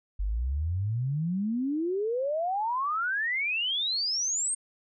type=exponential sweep; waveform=sine; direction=up; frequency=46.25 to 8700 Hz; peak=-26 dBFS; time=0.19-4.55 s; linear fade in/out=10 ms; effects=none